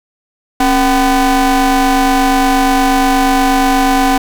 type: ring-modulated tone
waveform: 35% pulse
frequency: 246.9 Hz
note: B3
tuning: in tune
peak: -4 dBFS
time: 0.6-4.18 s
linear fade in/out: 5 ms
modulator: 518 Hz
effects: none